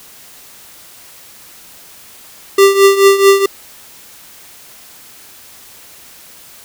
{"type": "tone with tremolo", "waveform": "square", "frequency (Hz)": 393.9, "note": "G4", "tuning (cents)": 8, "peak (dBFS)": -3, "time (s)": [2.58, 3.46], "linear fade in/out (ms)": 5, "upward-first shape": "triangle", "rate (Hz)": 4.6, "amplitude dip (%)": 80, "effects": ["white hiss -39 dBFS RMS until 6.64 s"]}